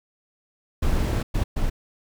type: noise bursts at uneven times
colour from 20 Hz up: brown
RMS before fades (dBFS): -22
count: 3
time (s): 0.82-1.23 / 1.34-1.44 / 1.56-1.7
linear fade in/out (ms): 10
effects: none